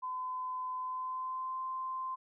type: tone with pitch glide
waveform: sine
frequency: 1018 to 1040 Hz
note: C6 to C6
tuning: -48 to -11 cents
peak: -35 dBFS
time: 0.02-2.16 s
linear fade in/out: 20 ms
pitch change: +37 cents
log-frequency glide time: 0.76-1.61 s
effects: none